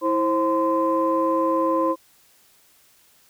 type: tone cluster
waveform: sine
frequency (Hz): 327.2 / 530 / 1029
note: E4 / C5 / C6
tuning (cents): -13 / +22 / -29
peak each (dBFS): -22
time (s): 0.01-1.96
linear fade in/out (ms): 50
effects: tanh soft clip ceiling -9 dBFS + white hiss -57 dBFS RMS until 3.29 s